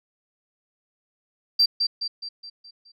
sine tone with echo, 4699 Hz, D8, in tune, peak -13 dBFS, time 1.59-1.66 s, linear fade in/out 10 ms, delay 210 ms, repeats 6, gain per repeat -6 dB, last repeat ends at 2.92 s, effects tanh soft clip ceiling -11 dBFS

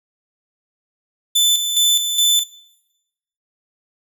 sawtooth tone with tremolo, 3517 Hz, A7, 1 cent flat, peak -9 dBFS, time 1.35-2.44 s, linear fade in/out 10 ms, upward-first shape square, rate 2.4 Hz, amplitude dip 55%, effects noise-tail reverb RT60 1.0 s tail -21 dB re dry

